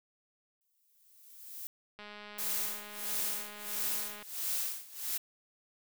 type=noise with exponential growth; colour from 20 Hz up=violet; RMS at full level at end=-41 dBFS; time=0.61-1.67 s; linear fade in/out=0 ms; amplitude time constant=230 ms
type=click train; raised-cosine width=0.3 ms; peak=-32 dBFS; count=466; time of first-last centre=1.99-4.226 s; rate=208 Hz
type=noise with tremolo; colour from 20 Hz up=blue; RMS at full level=-33 dBFS; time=2.38-5.18 s; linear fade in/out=10 ms; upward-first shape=sine; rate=1.5 Hz; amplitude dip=90%
effects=none